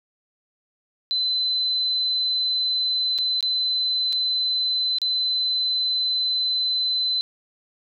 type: tone with dropouts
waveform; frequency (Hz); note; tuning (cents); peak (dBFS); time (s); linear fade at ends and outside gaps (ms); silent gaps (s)
sine; 4040; B7; +39; -20; 1.11-7.21; 0; 3.18-3.186 / 3.407-3.427 / 4.125-4.129 / 4.985-5.017
effects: none